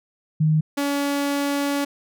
sine / sawtooth tone pair in turn, 155.56 / 283.5 Hz, D#3 / C#4, 0 / +39 cents, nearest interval minor seventh, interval 1039 cents, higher second, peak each -15 / -17 dBFS, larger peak first, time 0.4-0.61 / 0.77-1.85 s, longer second, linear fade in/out 10 ms, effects none

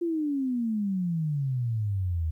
sine exponential sweep, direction down, 349.2 to 77.78 Hz, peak -25 dBFS, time 0.01-2.31 s, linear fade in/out 10 ms, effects 11-bit

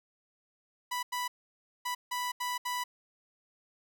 sawtooth tone bursts at uneven times, 987.8 Hz, B5, in tune, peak -28 dBFS, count 6, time 0.91-1.03 / 1.12-1.28 / 1.85-1.95 / 2.11-2.32 / 2.4-2.58 / 2.65-2.84 s, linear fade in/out 10 ms, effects none

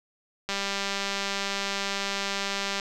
click train, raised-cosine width 0.2 ms, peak -12 dBFS, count 458, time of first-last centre 0.49-2.798 s, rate 198 Hz, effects none

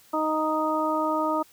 harmonic tone, 311.1 Hz, D#4, in tune, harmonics 1 / 2 / 3 / 4, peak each -28 / -28 / -28 / -28 dBFS, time 0.13-1.43 s, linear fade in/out 10 ms, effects white hiss -56 dBFS RMS until 1.52 s

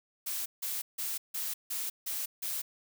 blue noise bursts, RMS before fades -35 dBFS, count 7, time 0.26-2.62 s, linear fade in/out 10 ms, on 200 ms, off 160 ms, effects none

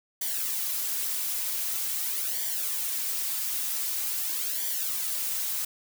blue noise with flanger, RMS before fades -30 dBFS, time 0.21-5.65 s, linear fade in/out 5 ms, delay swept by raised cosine 0.75 to 4.55 ms, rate 0.45 Hz, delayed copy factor -0.65, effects none

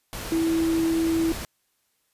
sine tone in noise, 327.6 Hz, E4, 11 cents flat, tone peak -20 dBFS, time 0.32-1.32 s, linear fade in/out 0 ms, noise pink, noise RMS -34 dBFS, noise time 0.13-1.45 s, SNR +11 dB, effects white hiss -71 dBFS RMS until 2.13 s + resampled to 32000 Hz

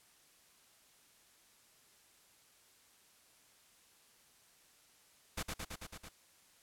pink noise with echo, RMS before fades -38 dBFS, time 5.37-5.43 s, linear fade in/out 10 ms, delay 110 ms, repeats 6, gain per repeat -2 dB, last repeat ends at 6.09 s, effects white hiss -66 dBFS RMS until 6.62 s + low-pass 12000 Hz 12 dB/octave

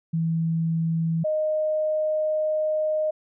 sine tone pair in turn, 163.8 / 618.4 Hz, E3 / D#5, -11 / -11 cents, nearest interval octave + major seventh, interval 2300 cents, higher second, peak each -21 / -21 dBFS, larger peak neither, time 0.13-1.24 / 1.24-3.11 s, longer second, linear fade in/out 10 ms, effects none

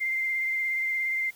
sine tone with vibrato, 2093 Hz, C7, in tune, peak -25 dBFS, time 0-1.31 s, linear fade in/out 20 ms, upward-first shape triangle, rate 17 Hz, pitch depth 21 cents each way, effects white hiss -55 dBFS RMS until 1.35 s

